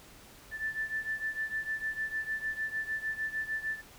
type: beating tone pair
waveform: sine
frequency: 1760 / 1766.6 Hz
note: A6 / A6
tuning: 0 / +6 cents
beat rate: 6.6 Hz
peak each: -34 / -37 dBFS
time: 0.51-3.82 s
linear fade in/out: 50 ms
effects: pink hiss -54 dBFS RMS until 3.98 s